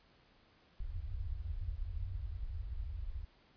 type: low-pass noise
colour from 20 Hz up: pink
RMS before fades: -40 dBFS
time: 0.8-3.25 s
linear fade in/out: 5 ms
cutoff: 100 Hz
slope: 96 dB/octave
effects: pink hiss -67 dBFS RMS until 3.56 s + resampled to 11025 Hz